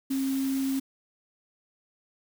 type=tone in noise; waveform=sine; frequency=268.8 Hz; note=C4; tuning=47 cents sharp; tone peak=-25 dBFS; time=0.1-0.8 s; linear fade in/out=10 ms; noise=white; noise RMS=-41 dBFS; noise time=0.1-0.8 s; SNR=+13 dB; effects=none